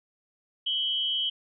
sine tone pair together, 2993 / 3221 Hz, F#7 / G7, +19 / +46 cents, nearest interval minor second, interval 127 cents, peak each -28 dBFS, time 0.66-1.3 s, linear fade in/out 10 ms, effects none

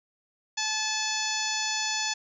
harmonic tone with a mistuned harmonic, 865 Hz, A5, 30 cents flat, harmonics 1 / 2 / 3 / 4 / 5 / 6 / 7 / 8, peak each -35 / -35 / -35 / -35 / -35 / -35 / -35 / -35 dBFS, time 0.57-2.14 s, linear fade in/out 10 ms, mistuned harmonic 5, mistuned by +33 cents, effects none

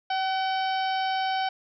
harmonic tone with a mistuned harmonic, 763 Hz, G5, 47 cents flat, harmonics 1 / 2 / 3 / 4 / 5 / 6 / 7, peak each -25 / -34 / -38 / -36 / -42 / -42 / -42 dBFS, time 0.1-1.49 s, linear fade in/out 5 ms, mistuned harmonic 2, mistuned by -22 cents, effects none

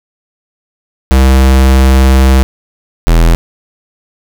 square tone pair in turn, 65.9 / 41.47 Hz, C2 / E1, +13 / +11 cents, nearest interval minor sixth, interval 802 cents, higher first, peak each -4 dBFS, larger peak neither, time 1.11-2.43 / 3.07-3.35 s, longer first, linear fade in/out 0 ms, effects none

